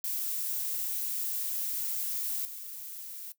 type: noise with level steps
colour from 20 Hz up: violet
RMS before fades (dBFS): -33 / -42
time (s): 0.04-3.32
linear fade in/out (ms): 2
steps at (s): 2.45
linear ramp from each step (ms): 2
effects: noise-tail reverb RT60 0.1 s tail -17 dB re dry